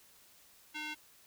square tone with band-pass filter, 303.9 Hz, D#4, 41 cents flat, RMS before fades -41 dBFS, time 0.74-0.95 s, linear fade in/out 20 ms, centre 2600 Hz, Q 1.8, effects white hiss -62 dBFS RMS until 1.26 s

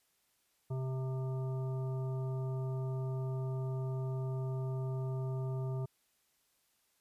harmonic tone with a mistuned harmonic, 130.81 Hz, C3, in tune, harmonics 1 / 3 / 5 / 7 / 9, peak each -34 / -44 / -49 / -54 / -56 dBFS, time 0.7-5.86 s, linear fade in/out 10 ms, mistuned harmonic 9, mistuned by +21 cents, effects white hiss -75 dBFS RMS until 7 s + resampled to 32000 Hz

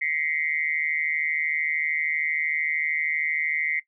sine tone with amplitude modulation, 2074 Hz, C7, 16 cents flat, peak -19 dBFS, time 0.01-3.8 s, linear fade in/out 10 ms, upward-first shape sine, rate 153 Hz, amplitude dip 100%, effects noise-tail reverb RT60 0.1 s tail -19 dB re dry

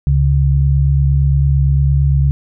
sine tone pair together, 70.54 / 139.3 Hz, C#2 / C#3, +31 / +9 cents, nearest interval octave, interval 1178 cents, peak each -12 / -12 dBFS, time 0.07-2.31 s, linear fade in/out 0 ms, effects none

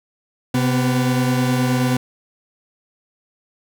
40% pulse tone pair together, 129.4 / 249.4 Hz, C3 / B3, -19 / +17 cents, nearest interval major seventh, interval 1136 cents, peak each -18 dBFS, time 0.54-1.97 s, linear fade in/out 5 ms, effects none

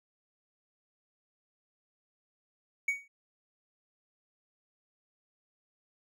triangle tone with exponential decay, 2244 Hz, C#7, 21 cents sharp, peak -22 dBFS, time 2.88-3.08 s, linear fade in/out 5 ms, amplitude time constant 42 ms, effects none

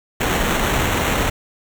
pink noise with sample-and-hold, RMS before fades -19 dBFS, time 0.2-1.3 s, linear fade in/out 10 ms, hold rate 4900 Hz, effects none

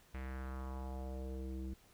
square tone with low-pass filter sweep, 65.41 Hz, C2, in tune, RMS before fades -43 dBFS, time 0.14-1.74 s, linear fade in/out 5 ms, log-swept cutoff 2200 to 280 Hz, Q 2.6, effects pink hiss -66 dBFS RMS until 1.93 s

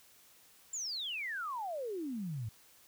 sine exponential sweep, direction down, 7380 to 103.2 Hz, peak -36 dBFS, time 0.73-2.49 s, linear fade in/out 5 ms, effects white hiss -62 dBFS RMS until 2.87 s

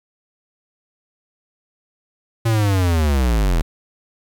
square linear sweep, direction down, 116 to 37.71 Hz, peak -15 dBFS, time 2.45-3.62 s, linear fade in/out 10 ms, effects 9-bit

